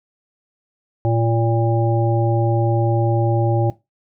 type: harmonic tone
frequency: 115 Hz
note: A#2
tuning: 23 cents flat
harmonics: 1 / 3 / 5 / 7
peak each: -17 / -22 / -24 / -25 dBFS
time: 1.05-3.7 s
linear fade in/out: 0 ms
effects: noise-tail reverb RT60 0.2 s tail -17 dB re dry